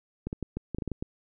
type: clicks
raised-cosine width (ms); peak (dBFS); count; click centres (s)
3; -19; 10; 0.27 / 0.329 / 0.427 / 0.57 / 0.747 / 0.785 / 0.822 / 0.877 / 0.917 / 1.025
effects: none